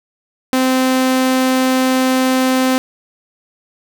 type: tone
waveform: sawtooth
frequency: 259 Hz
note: C4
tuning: 17 cents flat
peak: -8 dBFS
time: 0.53-2.78 s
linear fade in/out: 0 ms
effects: none